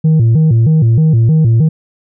sine tone with vibrato, 134.4 Hz, C3, 47 cents sharp, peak -3 dBFS, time 0.04-1.69 s, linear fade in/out 10 ms, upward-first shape square, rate 3.2 Hz, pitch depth 280 cents each way, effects tanh soft clip ceiling -5 dBFS

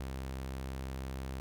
sawtooth tone, 66.1 Hz, C2, 18 cents sharp, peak -34 dBFS, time 0-1.4 s, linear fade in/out 0 ms, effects none

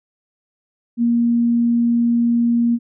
sine tone, 235.7 Hz, A#3, 19 cents sharp, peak -13 dBFS, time 0.97-2.79 s, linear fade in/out 50 ms, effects none

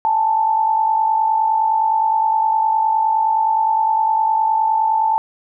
sine tone pair together, 835 / 884.7 Hz, G#5 / A5, +9 / +9 cents, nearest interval minor second, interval 100 cents, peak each -22 / -14 dBFS, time 0.05-5.18 s, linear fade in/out 0 ms, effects none

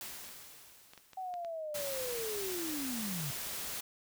white noise with exponential decay, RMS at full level -43 dBFS, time 0.01-1.99 s, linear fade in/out 1 ms, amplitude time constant 430 ms
clicks, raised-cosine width 0.2 ms, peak -34 dBFS, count 7, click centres 0.242 / 0.29 / 0.935 / 0.977 / 1.133 / 1.34 / 1.448 s
sine linear sweep, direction down, 763 to 131.9 Hz, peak -37 dBFS, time 1.17-3.31 s, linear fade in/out 5 ms
white noise, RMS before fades -40 dBFS, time 1.74-3.81 s, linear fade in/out 10 ms
effects none

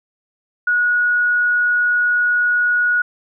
sine tone, 1456 Hz, F#6, 28 cents flat, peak -13 dBFS, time 0.67-3.02 s, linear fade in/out 5 ms, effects none

